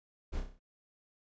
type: noise with echo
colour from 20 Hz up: brown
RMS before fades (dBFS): -35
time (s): 0.32-0.41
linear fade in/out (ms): 20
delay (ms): 31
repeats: 6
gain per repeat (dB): -5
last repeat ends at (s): 0.596
effects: resampled to 16000 Hz